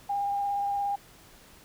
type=tone with vibrato; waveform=sine; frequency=805 Hz; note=G5; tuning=46 cents sharp; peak=-26 dBFS; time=0.09-0.96 s; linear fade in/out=10 ms; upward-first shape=sine; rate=17 Hz; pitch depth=12 cents each way; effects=pink hiss -54 dBFS RMS until 1.64 s